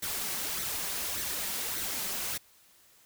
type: noise with flanger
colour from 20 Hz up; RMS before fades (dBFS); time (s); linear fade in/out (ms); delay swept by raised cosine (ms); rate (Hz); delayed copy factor
white; -34; 0.02-2.38; 10; 0.5 to 5.3; 1.7; +0.5
effects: white hiss -61 dBFS RMS until 3.05 s